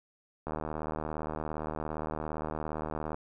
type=click train; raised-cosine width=1 ms; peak=-21 dBFS; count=208; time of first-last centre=0.47-3.144 s; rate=77.4 Hz; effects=none